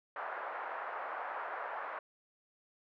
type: band-pass noise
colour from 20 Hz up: pink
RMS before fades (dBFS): -41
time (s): 0.16-1.99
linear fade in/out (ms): 2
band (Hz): 630 to 1600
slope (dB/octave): 24
effects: none